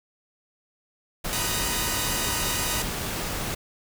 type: noise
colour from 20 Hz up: pink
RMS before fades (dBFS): -30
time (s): 1.24-3.55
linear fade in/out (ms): 10
type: chord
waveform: 5% pulse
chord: B major seventh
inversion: third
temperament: equal with one note detuned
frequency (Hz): 932.3 / 987.8 / 1244.5 / 1498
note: A#5 / B5 / D#6 / F#6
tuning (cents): 0 / 0 / 0 / +21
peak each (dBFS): -20 / -20 / -20 / -22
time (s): 1.33-2.82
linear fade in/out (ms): 0
effects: none